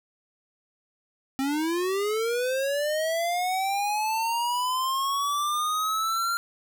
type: linear sweep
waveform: square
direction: up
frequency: 263.1 to 1389 Hz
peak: -25 dBFS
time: 1.39-6.37 s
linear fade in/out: 0 ms
effects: 10-bit